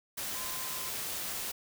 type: tone in noise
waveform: sine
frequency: 1031 Hz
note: C6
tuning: 26 cents flat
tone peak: -46 dBFS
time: 0.34-0.9 s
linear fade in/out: 10 ms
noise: white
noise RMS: -37 dBFS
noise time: 0.17-1.52 s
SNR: -12 dB
effects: none